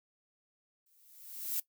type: noise with exponential growth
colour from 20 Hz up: violet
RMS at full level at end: -32 dBFS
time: 0.86-1.6 s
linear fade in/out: 5 ms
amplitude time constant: 160 ms
effects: noise-tail reverb RT60 0.1 s tail -18 dB re dry